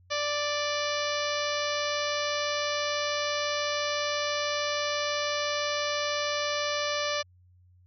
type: harmonic tone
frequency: 587.3 Hz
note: D5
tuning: in tune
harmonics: 1 / 2 / 3 / 4 / 5 / 6 / 7 / 8 / 9 / 10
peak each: -31 / -34 / -36 / -37 / -38 / -39 / -39 / -40 / -41 / -41 dBFS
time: 0.1-7.23 s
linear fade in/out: 20 ms
effects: added 90 Hz sine -56 dBFS peak until 7.86 s